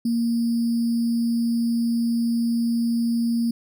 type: tone with sample-and-hold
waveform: sine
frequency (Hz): 233.1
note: A#3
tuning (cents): 0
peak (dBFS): -19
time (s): 0.05-3.51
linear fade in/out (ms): 5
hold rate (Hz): 4900
effects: none